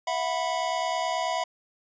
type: chord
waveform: square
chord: E suspended second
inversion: none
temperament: equal with one note detuned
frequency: 659.3 / 728.5 / 987.8 Hz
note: E5 / F#5 / B5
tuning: 0 / -27 / 0 cents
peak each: -31 dBFS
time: 0.07-1.44 s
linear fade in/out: 5 ms
effects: resampled to 16000 Hz